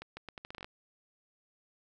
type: accelerating click train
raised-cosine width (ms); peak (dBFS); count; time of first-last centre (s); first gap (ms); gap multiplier
0.3; -27; 11; 0.02-0.645; 150; 0.78
effects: none